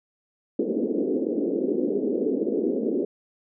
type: band-pass noise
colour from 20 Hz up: white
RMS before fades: -25 dBFS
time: 0.59-3.05 s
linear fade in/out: 5 ms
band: 220 to 470 Hz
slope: 48 dB/octave
effects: none